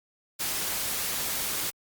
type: noise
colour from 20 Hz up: white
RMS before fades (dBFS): -30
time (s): 0.39-1.71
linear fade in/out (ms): 20
effects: Opus 48 kbps